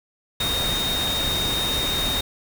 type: tone in noise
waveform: sine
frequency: 3706 Hz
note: A#7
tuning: 11 cents flat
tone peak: -23 dBFS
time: 0.4-2.21 s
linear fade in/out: 5 ms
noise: pink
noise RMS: -27 dBFS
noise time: 0.4-2.21 s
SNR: +1 dB
effects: none